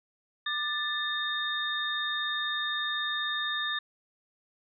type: tone cluster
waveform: sine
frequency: 1197 / 1758 / 3674 Hz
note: D6 / A6 / A#7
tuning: +33 / -2 / -26 cents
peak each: -36 / -32 / -32 dBFS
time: 0.46-3.79 s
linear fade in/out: 5 ms
effects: none